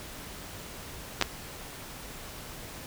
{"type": "clicks", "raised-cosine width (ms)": 0.2, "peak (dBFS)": -6, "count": 2, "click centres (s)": [1.213, 1.224], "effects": ["pink hiss -43 dBFS RMS until 2.86 s"]}